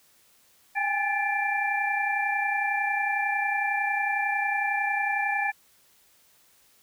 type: tone cluster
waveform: sine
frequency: 799 / 830 / 1739 / 2363 Hz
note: G5 / G#5 / A6 / D7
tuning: +33 / -1 / -21 / +10 cents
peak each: -29 / -32 / -28 / -30 dBFS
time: 0.75-5.52 s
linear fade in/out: 20 ms
effects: white hiss -61 dBFS RMS until 6.82 s